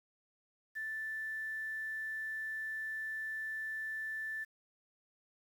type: tone with quantisation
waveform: sine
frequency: 1760 Hz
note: A6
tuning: in tune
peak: -37 dBFS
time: 0.75-4.45 s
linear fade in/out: 20 ms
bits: 10
effects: none